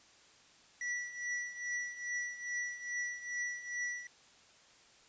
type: tone with tremolo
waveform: square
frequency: 1951 Hz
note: B6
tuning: 22 cents flat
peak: -34 dBFS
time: 0.81-4.07 s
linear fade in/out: 2 ms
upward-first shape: triangle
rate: 2.4 Hz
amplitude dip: 80%
effects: white hiss -62 dBFS RMS until 5.08 s + resampled to 16000 Hz